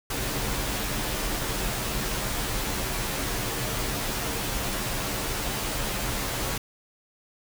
pink noise with comb filter, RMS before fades -29 dBFS, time 0.1-6.58 s, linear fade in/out 5 ms, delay 12 ms, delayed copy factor -0.65, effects none

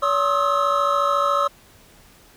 triangle tone cluster, 568 / 1072 / 1254 / 1308 Hz, C#5 / C6 / D#6 / E6, +42 / +42 / +13 / -14 cents, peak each -21 / -22 / -21 / -20 dBFS, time 0.02-1.48 s, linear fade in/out 10 ms, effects pink hiss -51 dBFS RMS until 2.36 s

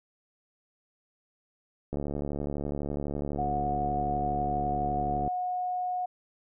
click train, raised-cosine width 2 ms, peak -20 dBFS, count 242, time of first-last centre 1.93-5.277 s, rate 72 Hz
sine tone, 727 Hz, F#5, 31 cents flat, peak -28 dBFS, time 3.38-6.06 s, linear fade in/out 10 ms
effects none

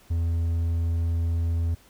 triangle tone with hard clipping, 83.8 Hz, E2, 29 cents sharp, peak -23 dBFS, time 0.1-1.75 s, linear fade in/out 10 ms, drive 6 dB, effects pink hiss -56 dBFS RMS until 1.89 s

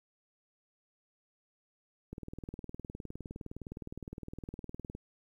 click train, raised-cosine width 3 ms, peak -29 dBFS, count 56, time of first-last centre 2.13-4.951 s, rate 19.5 Hz, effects 11-bit

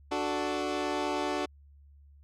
20% pulse chord, D major, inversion none, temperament equal, 293.7 / 370 / 440 Hz, D4 / F#4 / A4, 0 / 0 / 0 cents, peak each -28 / -28 / -32 dBFS, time 0.11-1.46 s, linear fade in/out 10 ms, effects added 71 Hz sine -53 dBFS peak until 2.23 s + low-pass 6000 Hz 12 dB/octave

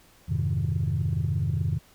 sine chord, F minor seventh, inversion none, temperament equal, 87.31 / 103.83 / 130.81 / 155.56 Hz, F2 / Ab2 / C3 / Eb3, 0 / 0 / 0 / 0 cents, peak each -28 dBFS, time 0.28-1.79 s, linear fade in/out 20 ms, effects tanh soft clip ceiling -17 dBFS + pink hiss -57 dBFS RMS until 1.94 s

